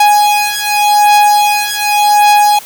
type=beating tone pair; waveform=45% pulse; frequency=830.6 / 831.47 Hz; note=G#5 / G#5; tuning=0 / +2 cents; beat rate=0.87 Hz; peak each=-10 dBFS; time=0-2.59 s; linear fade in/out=5 ms; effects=white hiss -32 dBFS RMS until 2.65 s